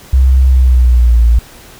sine tone with pitch glide, 65.2 to 57.75 Hz, C2 to A#1, -5 to -16 cents, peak -4 dBFS, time 0.13-1.39 s, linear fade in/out 5 ms, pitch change -211 cents, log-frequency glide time 0.48-1.23 s, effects pink hiss -37 dBFS RMS until 1.79 s

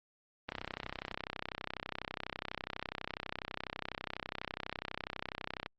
click train, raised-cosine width 0.3 ms, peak -21 dBFS, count 167, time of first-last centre 0.49-5.661 s, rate 32.1 Hz, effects low-pass 5000 Hz 12 dB/octave + Opus 24 kbps

